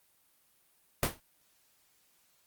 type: noise with exponential decay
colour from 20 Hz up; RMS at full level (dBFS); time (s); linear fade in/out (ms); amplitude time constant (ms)
pink; -24; 1.03-1.2; 1; 35
effects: white hiss -69 dBFS RMS until 2.46 s + Opus 32 kbps